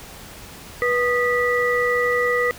sine tone cluster, 487.8 / 1234 / 1957 Hz, B4 / D#6 / B6, -21 / -15 / -16 cents, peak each -20 / -25 / -21 dBFS, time 0.82-2.51 s, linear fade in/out 0 ms, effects pink hiss -40 dBFS RMS until 2.58 s

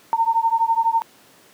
sine beating tone pair, 906 / 918 Hz, A#5 / A#5, -50 / -27 cents, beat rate 12 Hz, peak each -19 dBFS, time 0.13-1.02 s, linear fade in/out 0 ms, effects pink hiss -51 dBFS RMS until 1.53 s + high-pass 200 Hz 12 dB/octave

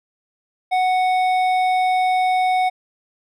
sine tone with hard clipping, 740 Hz, F#5, in tune, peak -17 dBFS, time 0.71-2.7 s, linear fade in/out 20 ms, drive 9 dB, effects none

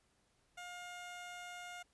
15% pulse tone, 711 Hz, F5, 31 cents sharp, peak -40 dBFS, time 0.57-1.83 s, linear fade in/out 10 ms, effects pink hiss -75 dBFS RMS until 1.93 s + resampled to 24000 Hz

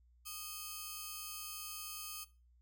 5% pulse ring-modulated tone, 1897 Hz, A#6, 30 cents sharp, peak -30 dBFS, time 0.25-2.25 s, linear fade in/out 20 ms, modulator 663 Hz, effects noise-tail reverb RT60 0.3 s tail -18 dB re dry + added 60 Hz sine -64 dBFS peak until 2.61 s

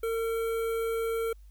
square tone with notch filter, 454.4 Hz, A#4, 44 cents flat, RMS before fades -30 dBFS, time 0.03-1.33 s, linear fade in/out 5 ms, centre 5000 Hz, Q 0.53, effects added 50 Hz sine -48 dBFS peak until 1.5 s + white hiss -71 dBFS RMS until 1.5 s

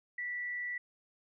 sine tone with frequency modulation, 1960 Hz, B6, 14 cents flat, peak -35 dBFS, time 0.18-0.78 s, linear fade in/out 5 ms, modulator 132 Hz, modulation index 0.25, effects none

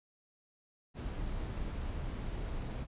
brown noise, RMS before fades -38 dBFS, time 0.94-2.87 s, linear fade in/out 50 ms, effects resampled to 8000 Hz

